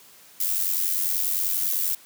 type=noise with amplitude modulation; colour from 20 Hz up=violet; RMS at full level=-22 dBFS; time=0.4-1.95 s; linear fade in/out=5 ms; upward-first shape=sine; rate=90.1 Hz; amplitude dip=60%; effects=white hiss -51 dBFS RMS until 2.05 s + high-pass 100 Hz 12 dB/octave